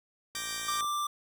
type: click train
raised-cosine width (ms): 1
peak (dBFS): -37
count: 29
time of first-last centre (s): 0.35-0.845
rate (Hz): 56.6
type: chord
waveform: 10% pulse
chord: G minor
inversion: second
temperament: equal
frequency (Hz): 1174.7 / 1568 / 1864.7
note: D6 / G6 / Bb6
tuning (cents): 0 / 0 / 0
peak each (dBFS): -30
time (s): 0.35-0.81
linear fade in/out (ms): 2
type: tone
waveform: square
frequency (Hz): 1180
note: D6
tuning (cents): +8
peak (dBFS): -30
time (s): 0.68-1.07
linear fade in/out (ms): 5
effects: 10-bit